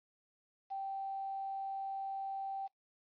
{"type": "tone with quantisation", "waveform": "sine", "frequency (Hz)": 780, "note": "G5", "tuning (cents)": -9, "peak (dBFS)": -37, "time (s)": [0.7, 2.68], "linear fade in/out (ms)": 20, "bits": 10, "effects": ["noise-tail reverb RT60 0.1 s tail -22 dB re dry", "resampled to 11025 Hz"]}